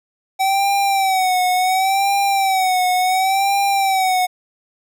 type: tone with vibrato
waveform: square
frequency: 763 Hz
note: G5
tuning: 47 cents flat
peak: -15 dBFS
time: 0.39-4.27 s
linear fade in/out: 20 ms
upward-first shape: sine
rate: 0.7 Hz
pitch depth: 76 cents each way
effects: none